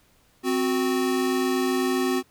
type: tone pair together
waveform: square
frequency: 260.4 / 368.2 Hz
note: C4 / F#4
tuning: -8 / -8 cents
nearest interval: tritone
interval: 600 cents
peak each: -25 dBFS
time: 0.43-2.23 s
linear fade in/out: 50 ms
effects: pink hiss -61 dBFS RMS until 2.3 s